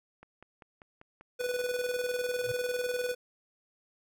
click train, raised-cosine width 0.5 ms, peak -35 dBFS, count 8, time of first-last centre 0.23-1.603 s, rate 5.1 Hz
square tone with tremolo, 493.9 Hz, B4, in tune, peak -29 dBFS, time 1.39-3.15 s, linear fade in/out 20 ms, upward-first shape square, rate 20 Hz, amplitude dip 50%
sine tone with exponential growth, 116.9 Hz, A#2, 5 cents sharp, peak -35 dBFS, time 2.37-2.52 s, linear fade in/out 5 ms, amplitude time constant 31 ms
effects none

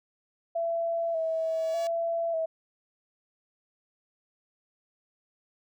sine tone with vibrato, 659 Hz, E5, 1 cent flat, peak -26 dBFS, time 0.55-2.46 s, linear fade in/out 10 ms, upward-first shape square, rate 0.84 Hz, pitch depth 30 cents each way
5% pulse tone with exponential growth, 568 Hz, C#5, 42 cents sharp, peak -29 dBFS, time 0.95-1.87 s, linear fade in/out 1 ms, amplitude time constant 200 ms
effects none

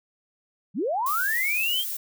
sine linear sweep, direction up, 147.8 to 3270 Hz, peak -23 dBFS, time 0.74-1.85 s, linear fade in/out 50 ms
violet noise, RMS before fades -31 dBFS, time 1.06-1.97 s, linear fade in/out 5 ms
effects none

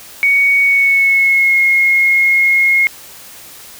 sine tone with pitch glide, 2235 to 2155 Hz, C#7 to C#7, +14 to -49 cents, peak -8 dBFS, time 0.23-2.87 s, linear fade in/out 0 ms, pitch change -63 cents, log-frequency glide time 0.61-1.6 s, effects white hiss -36 dBFS RMS until 3.79 s

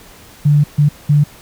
sine tone bursts at uneven times, 146.83 Hz, D3, in tune, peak -7 dBFS, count 3, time 0.45-0.64 / 0.78-0.89 / 1.09-1.24 s, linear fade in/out 10 ms, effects pink hiss -41 dBFS RMS until 1.41 s

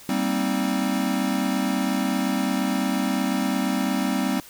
square chord, C minor seventh, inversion second, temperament equal, 196 / 233.1 / 261.6 / 311.1 Hz, G3 / Bb3 / C4 / Eb4, 0 / 0 / 0 / 0 cents, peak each -27 / -30 / -26 / -31 dBFS, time 0.09-4.4 s, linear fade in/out 2 ms, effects white hiss -46 dBFS RMS until 4.49 s

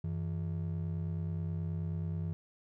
triangle ring-modulated tone, 127.6 Hz, C3, 43 cents flat, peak -28 dBFS, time 0.04-2.33 s, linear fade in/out 0 ms, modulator 34.7 Hz, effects none

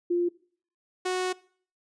sine / sawtooth tone pair in turn, 349.2 / 368 Hz, F4 / F#4, 0 / -9 cents, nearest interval minor second, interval 91 cents, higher second, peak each -22 dBFS, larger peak neither, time 0.1-0.29 / 1.05-1.33 s, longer second, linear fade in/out 10 ms, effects noise-tail reverb RT60 0.5 s tail -21 dB re dry + resampled to 22050 Hz

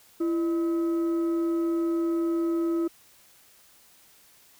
sine tone with frequency modulation, 334.7 Hz, E4, 26 cents sharp, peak -22 dBFS, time 0.2-2.88 s, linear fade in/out 10 ms, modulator 947 Hz, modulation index 0.23, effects tanh soft clip ceiling -19 dBFS + white hiss -57 dBFS RMS until 4.59 s

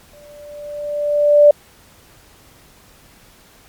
sine tone with exponential growth, 587.3 Hz, D5, in tune, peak -3 dBFS, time 0.13-1.51 s, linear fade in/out 5 ms, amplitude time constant 300 ms, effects pink hiss -48 dBFS RMS until 3.68 s + MP3 96 kbps

